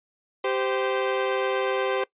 sawtooth tone pair together, 390.6 / 518 Hz, G4 / C5, -6 / -17 cents, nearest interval perfect fourth, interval 489 cents, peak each -22 dBFS, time 0.44-2.04 s, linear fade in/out 5 ms, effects noise-tail reverb RT60 0.1 s tail -21 dB re dry + resampled to 8000 Hz

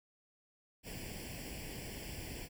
pink noise with comb filter, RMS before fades -45 dBFS, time 0.83-2.49 s, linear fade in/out 50 ms, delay 0.39 ms, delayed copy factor +0.85, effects none

